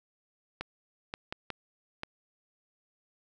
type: clicks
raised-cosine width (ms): 0.3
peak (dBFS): -19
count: 5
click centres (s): 0.61 / 1.139 / 1.325 / 1.503 / 2.034
effects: none